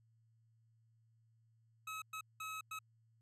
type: tone bursts at uneven times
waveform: 25% pulse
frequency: 1283 Hz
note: E6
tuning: 47 cents flat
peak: -39 dBFS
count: 4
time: 1.87-2.02 / 2.13-2.21 / 2.4-2.61 / 2.71-2.79 s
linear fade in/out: 5 ms
effects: added 113 Hz sine -69 dBFS peak until 3.21 s + resampled to 32000 Hz

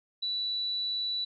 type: tone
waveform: sine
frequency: 3951 Hz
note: B7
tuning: in tune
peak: -29 dBFS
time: 0.22-1.25 s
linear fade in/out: 10 ms
effects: none

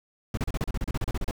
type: noise bursts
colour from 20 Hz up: brown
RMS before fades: -27 dBFS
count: 15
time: 0.34-1.311 s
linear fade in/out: 2 ms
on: 33 ms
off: 34 ms
effects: none

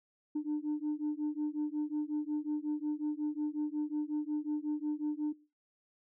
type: beating tone pair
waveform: sine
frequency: 297.4 / 302.9 Hz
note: D4 / D#4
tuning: +22 / -46 cents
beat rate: 5.5 Hz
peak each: -33 / -34 dBFS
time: 0.35-5.33 s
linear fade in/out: 10 ms
effects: noise-tail reverb RT60 0.3 s tail -19 dB re dry + tanh soft clip ceiling -28 dBFS

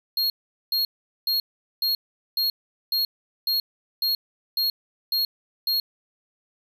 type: tone bursts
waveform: square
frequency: 4273 Hz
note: C8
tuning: 36 cents sharp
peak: -21 dBFS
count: 11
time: 0.17-5.8 s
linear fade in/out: 2 ms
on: 130 ms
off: 420 ms
effects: none

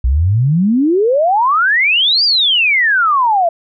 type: exponential two-way sweep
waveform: sine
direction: up then down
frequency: 58.27 to 4922 to 654 Hz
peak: -9 dBFS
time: 0.04-3.49 s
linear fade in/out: 5 ms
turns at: 2.24 s
effects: none

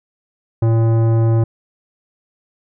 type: tone with tanh clipping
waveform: sine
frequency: 113.7 Hz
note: A#2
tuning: 43 cents flat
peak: -13 dBFS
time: 0.62-1.44 s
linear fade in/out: 5 ms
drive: 15 dB
effects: none

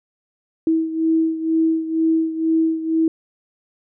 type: beating tone pair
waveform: sine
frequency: 322.6 / 324.7 Hz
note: E4 / E4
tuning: -37 / -26 cents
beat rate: 2.1 Hz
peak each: -17 / -22 dBFS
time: 0.67-3.08 s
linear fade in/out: 2 ms
effects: none

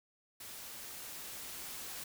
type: noise with level ramp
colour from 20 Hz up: white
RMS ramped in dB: -48 to -44 dBFS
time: 0.4-2.04 s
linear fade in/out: 5 ms
effects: none

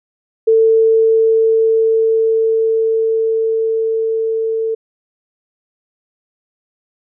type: tone with level ramp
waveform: sine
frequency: 447 Hz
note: A4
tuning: 27 cents sharp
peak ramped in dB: -7 to -15 dBFS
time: 0.47-4.75 s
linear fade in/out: 10 ms
effects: none

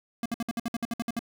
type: tone bursts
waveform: square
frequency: 232.7 Hz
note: A#3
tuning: 3 cents flat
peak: -28 dBFS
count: 12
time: 0.23-1.192 s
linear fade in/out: 2 ms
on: 27 ms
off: 58 ms
effects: 11-bit

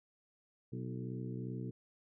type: harmonic tone with a mistuned harmonic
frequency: 62.7 Hz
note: B1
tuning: 27 cents sharp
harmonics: 2 / 3 / 4 / 5 / 6 / 7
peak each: -41 / -45 / -47 / -49 / -51 / -52 dBFS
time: 0.72-1.71 s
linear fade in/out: 10 ms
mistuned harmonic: 5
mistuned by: +43 cents
effects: none

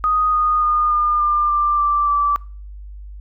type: tone with pitch steps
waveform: sine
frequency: 1244.5 / 1232.3 / 1220.3 / 1208.4 / 1196.6 / 1184.9 / 1173.3 / 1161.8 Hz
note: D#6 / D#6 / D#6 / D6 / D6 / D6 / D6 / D6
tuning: 0 / -17 / -34 / +49 / +32 / +15 / -2 / -19 cents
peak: -14 dBFS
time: 0.04-2.36 s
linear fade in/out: 0 ms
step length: 290 ms
effects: noise-tail reverb RT60 0.4 s tail -23 dB re dry + added 50 Hz sine -32 dBFS peak until 3.2 s

